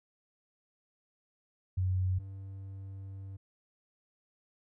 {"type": "tone pair in turn", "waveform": ["sine", "triangle"], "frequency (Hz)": [92.7, 97.02], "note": ["F#2", "G2"], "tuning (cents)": [4, -17], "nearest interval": "minor second", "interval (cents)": 79, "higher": "second", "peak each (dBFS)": [-27, -39], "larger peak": "first", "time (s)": [[1.77, 2.19], [2.19, 3.37]], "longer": "second", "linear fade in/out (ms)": 10, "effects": []}